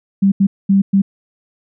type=tone bursts at uneven times; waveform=sine; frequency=196 Hz; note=G3; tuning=in tune; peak=-8 dBFS; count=4; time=0.22-0.32 / 0.4-0.47 / 0.69-0.82 / 0.93-1.02 s; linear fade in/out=10 ms; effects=none